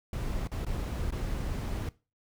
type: noise with dropouts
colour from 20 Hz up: brown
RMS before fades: -33 dBFS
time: 0.13-1.89 s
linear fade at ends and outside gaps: 2 ms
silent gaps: 0.473-0.516 / 0.649-0.665 / 1.107-1.122 s
effects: noise-tail reverb RT60 0.3 s tail -19 dB re dry